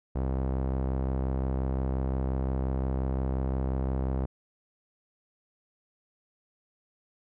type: tone with low-pass filter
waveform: sawtooth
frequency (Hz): 65.7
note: C2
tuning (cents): +8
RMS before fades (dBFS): -29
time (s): 0.15-4.26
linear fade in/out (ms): 10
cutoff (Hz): 780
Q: 0.88
effects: none